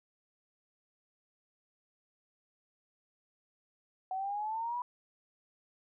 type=exponential sweep; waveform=sine; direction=up; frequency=745 to 990 Hz; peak=-33 dBFS; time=4.11-4.82 s; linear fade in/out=2 ms; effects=none